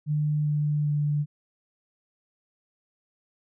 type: tone with pitch steps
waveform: sine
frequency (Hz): 150 / 148.71 / 147.42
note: D3 / D3 / D3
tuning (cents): +37 / +22 / +7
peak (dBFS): -22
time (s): 0.06-1.26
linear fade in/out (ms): 50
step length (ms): 400
effects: none

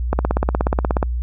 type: click train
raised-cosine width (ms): 1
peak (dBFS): -3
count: 16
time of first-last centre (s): 0.13-1.028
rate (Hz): 16.7
effects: added 60 Hz sine -19 dBFS peak until 1.22 s

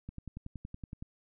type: click train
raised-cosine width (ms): 5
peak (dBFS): -29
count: 11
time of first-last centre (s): 0.09-1.025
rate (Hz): 10.7
effects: none

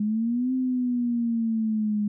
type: exponential two-way sweep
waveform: sine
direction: up then down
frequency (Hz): 206.4 to 260 to 206.4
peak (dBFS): -22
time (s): 0-2.08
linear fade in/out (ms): 5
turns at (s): 0.53
effects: none

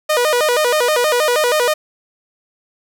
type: tone with vibrato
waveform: sawtooth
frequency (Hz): 546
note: C#5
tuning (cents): -26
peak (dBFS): -9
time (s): 0.09-1.74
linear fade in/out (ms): 10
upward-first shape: square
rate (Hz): 6.3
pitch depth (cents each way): 200
effects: none

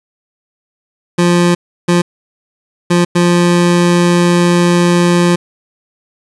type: tone bursts at uneven times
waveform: 25% pulse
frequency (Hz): 174.61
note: F3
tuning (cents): 0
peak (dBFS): -4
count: 4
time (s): 1.18-1.55 / 1.88-2.02 / 2.9-3.05 / 3.15-5.36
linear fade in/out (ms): 10
effects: resampled to 24000 Hz + 7-bit

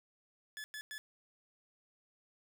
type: tone bursts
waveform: sawtooth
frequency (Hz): 1720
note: A6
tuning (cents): -40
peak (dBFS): -39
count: 3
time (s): 0.57-0.98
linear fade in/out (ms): 0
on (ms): 70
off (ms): 100
effects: 11-bit

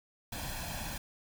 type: noise with comb filter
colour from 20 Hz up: pink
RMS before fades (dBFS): -39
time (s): 0.32-0.98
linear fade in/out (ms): 5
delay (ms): 1.2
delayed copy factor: +0.7
effects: none

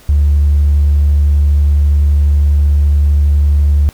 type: tone with vibrato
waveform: triangle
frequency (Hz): 72.6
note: D2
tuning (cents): -19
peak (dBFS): -3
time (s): 0.09-3.89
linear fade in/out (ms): 0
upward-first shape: triangle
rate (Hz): 12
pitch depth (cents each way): 9
effects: tanh soft clip ceiling -4 dBFS + pink hiss -42 dBFS RMS until 3.93 s

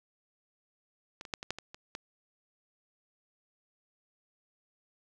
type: clicks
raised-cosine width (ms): 0.2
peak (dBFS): -25 / -27 / -15 / -23 / -15 / -24 / -28 / -21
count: 8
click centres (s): 1.211 / 1.252 / 1.338 / 1.429 / 1.506 / 1.586 / 1.745 / 1.951
effects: none

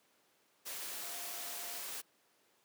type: tone in noise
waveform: sine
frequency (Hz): 698.5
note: F5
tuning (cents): 0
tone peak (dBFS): -54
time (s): 1.02-1.81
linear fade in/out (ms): 20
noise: white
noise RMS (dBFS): -43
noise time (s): 0.65-2.02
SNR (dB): -14
effects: pink hiss -71 dBFS RMS until 2.64 s + high-pass 300 Hz 12 dB/octave

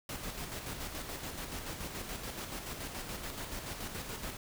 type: noise with tremolo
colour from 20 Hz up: pink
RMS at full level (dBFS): -40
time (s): 0.09-4.37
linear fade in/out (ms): 2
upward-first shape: square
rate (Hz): 7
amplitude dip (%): 40
effects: none

